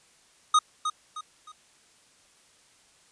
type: tone with echo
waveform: square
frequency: 1244.5 Hz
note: D#6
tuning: in tune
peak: -17 dBFS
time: 0.54-0.59 s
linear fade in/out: 5 ms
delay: 310 ms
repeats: 3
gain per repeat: -9 dB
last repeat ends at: 1.52 s
effects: white hiss -60 dBFS RMS until 3.11 s + resampled to 22050 Hz